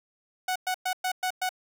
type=tone bursts; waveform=sawtooth; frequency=740 Hz; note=F#5; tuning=in tune; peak=-22 dBFS; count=6; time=0.48-1.492 s; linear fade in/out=5 ms; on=77 ms; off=110 ms; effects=none